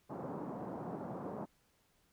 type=band-pass noise; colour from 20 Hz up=pink; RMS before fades=-43 dBFS; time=0.09-1.46 s; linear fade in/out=20 ms; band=140 to 980 Hz; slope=24 dB/octave; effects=pink hiss -73 dBFS RMS until 2.12 s